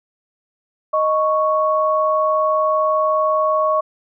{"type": "tone pair together", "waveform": "sine", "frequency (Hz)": [622.2, 1108.7], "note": ["D#5", "C#6"], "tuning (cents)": [0, 0], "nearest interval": "minor seventh", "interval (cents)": 1000, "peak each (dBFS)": -17, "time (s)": [0.93, 3.81], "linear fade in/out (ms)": 10, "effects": []}